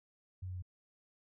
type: tone with pitch steps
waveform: sine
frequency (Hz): 92.5 / 91.49 / 90.49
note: F#2 / F#2 / F#2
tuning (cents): 0 / -19 / -38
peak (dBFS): -39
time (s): 0.42-0.624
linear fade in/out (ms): 10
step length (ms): 68
effects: none